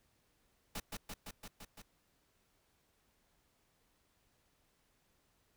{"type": "noise with echo", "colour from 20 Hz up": "pink", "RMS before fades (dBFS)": -41, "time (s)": [0.75, 0.8], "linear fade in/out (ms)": 5, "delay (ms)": 170, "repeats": 6, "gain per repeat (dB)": -2, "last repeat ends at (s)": 1.82, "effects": ["pink hiss -75 dBFS RMS until 5.56 s"]}